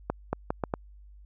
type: accelerating click train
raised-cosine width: 1 ms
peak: -13 dBFS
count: 5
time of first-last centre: 0.1-0.739 s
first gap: 230 ms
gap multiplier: 0.76
effects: added 50 Hz sine -48 dBFS peak until 1.25 s